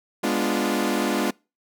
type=chord; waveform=sawtooth; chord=G# diminished seventh; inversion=none; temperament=equal with one note detuned; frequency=206.7 / 246.9 / 293.7 / 349.2 Hz; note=G#3 / B3 / D4 / F4; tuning=-8 / 0 / 0 / 0 cents; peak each=-23 dBFS; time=0.23-1.31 s; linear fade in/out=10 ms; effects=noise-tail reverb RT60 0.3 s tail -26 dB re dry